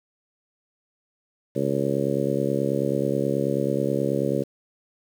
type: harmonic tone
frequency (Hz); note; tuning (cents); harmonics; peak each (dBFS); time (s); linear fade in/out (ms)
69.3; C#2; 0; 2 / 3 / 4 / 5 / 6 / 7 / 8; -29 / -29 / -29 / -29 / -29 / -29 / -29; 1.55-4.44; 20
effects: 8-bit